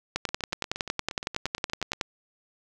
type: two click trains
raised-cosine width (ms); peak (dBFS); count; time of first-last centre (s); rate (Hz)
0.2; -9 / -18; 21 / 15; 0.16-2.012 / 0.29-1.933; 10.8 / 8.52
effects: none